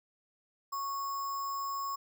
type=tone with sample-and-hold; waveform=sine; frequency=1107 Hz; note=C#6; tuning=3 cents flat; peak=-33 dBFS; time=0.72-1.96 s; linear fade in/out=10 ms; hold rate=6300 Hz; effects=none